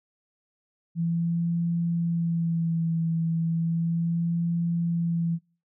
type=tone with vibrato; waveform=sine; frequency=167.1 Hz; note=E3; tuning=24 cents sharp; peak=-23 dBFS; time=0.95-5.39 s; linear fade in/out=50 ms; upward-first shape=sine; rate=0.34 Hz; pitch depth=28 cents each way; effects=noise-tail reverb RT60 0.4 s tail -24 dB re dry